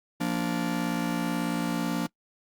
45% pulse chord, Bb major, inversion second, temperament just, 174.81 / 233.1 / 291.4 Hz, F3 / Bb3 / D4, +2 / 0 / -13 cents, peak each -31 dBFS, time 0.2-2.07 s, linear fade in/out 10 ms, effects noise-tail reverb RT60 0.1 s tail -24 dB re dry + Opus 48 kbps

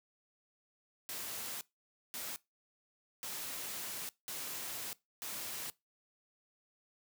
white noise bursts at uneven times, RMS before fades -42 dBFS, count 5, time 1.09-1.61 / 2.14-2.36 / 3.23-4.09 / 4.28-4.93 / 5.22-5.7 s, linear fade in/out 0 ms, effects noise-tail reverb RT60 0.2 s tail -21 dB re dry + high-pass 100 Hz 12 dB/octave

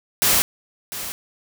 white noise with echo, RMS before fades -17 dBFS, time 0.22-0.42 s, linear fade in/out 0 ms, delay 700 ms, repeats 1, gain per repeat -13 dB, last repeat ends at 1.12 s, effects none

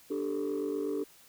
sine chord, D suspended fourth, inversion none, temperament equal, 293.7 / 392 / 440 Hz, D4 / G4 / A4, 0 / 0 / 0 cents, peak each -33 dBFS, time 0.1-1.04 s, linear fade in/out 10 ms, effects tanh soft clip ceiling -26 dBFS + white hiss -58 dBFS RMS until 1.28 s

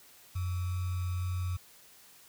sine tone with sample-and-hold, 90.2 Hz, F#2, 44 cents flat, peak -30 dBFS, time 0.35-1.57 s, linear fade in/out 10 ms, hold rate 1225 Hz, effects white hiss -57 dBFS RMS until 2.28 s

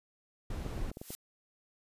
brown noise, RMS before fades -37 dBFS, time 0.5-0.91 s, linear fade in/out 5 ms
clicks, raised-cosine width 2 ms, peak -29 dBFS, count 6, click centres 0.663 / 0.778 / 0.915 / 0.971 / 1.015 / 1.105 s
blue noise with exponential growth, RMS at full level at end -38 dBFS, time 0.86-1.15 s, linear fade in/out 0 ms, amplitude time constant 61 ms
effects resampled to 32000 Hz

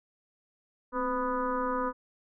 sine tone with frequency modulation, 749 Hz, F#5, 21 cents sharp, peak -27 dBFS, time 0.92-1.93 s, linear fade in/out 50 ms, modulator 244 Hz, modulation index 2.4, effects none

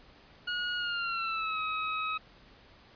25% pulse tone with pitch glide, 1445 to 1272.6 Hz, F#6 to D#6, -41 to +39 cents, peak -27 dBFS, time 0.47-2.18 s, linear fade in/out 10 ms, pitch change -220 cents, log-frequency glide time 0.77-1.6 s, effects pink hiss -57 dBFS RMS until 2.95 s + resampled to 11025 Hz

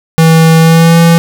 square tone with pitch glide, 162.3 to 167.44 Hz, E3 to E3, -27 to +27 cents, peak -3 dBFS, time 0.18-1.18 s, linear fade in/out 0 ms, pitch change +54 cents, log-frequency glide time 0.59-0.99 s, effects none

